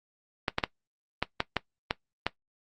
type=clicks; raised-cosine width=0.3 ms; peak=-9 dBFS; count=8; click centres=0.482 / 0.584 / 0.638 / 1.226 / 1.404 / 1.567 / 1.909 / 2.266 s; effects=noise-tail reverb RT60 0.1 s tail -17 dB re dry + Opus 32 kbps